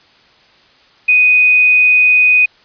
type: tone with quantisation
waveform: sine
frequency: 2492 Hz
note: D#7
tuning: 2 cents sharp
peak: -6 dBFS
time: 1.08-2.46 s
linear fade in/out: 10 ms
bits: 6
effects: white hiss -48 dBFS RMS until 2.64 s + resampled to 11025 Hz